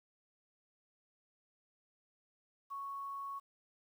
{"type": "tone with quantisation", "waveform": "sine", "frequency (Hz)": 1108.7, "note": "C#6", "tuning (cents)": 0, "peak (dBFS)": -40, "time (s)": [2.7, 3.4], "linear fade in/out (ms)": 20, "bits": 11, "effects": []}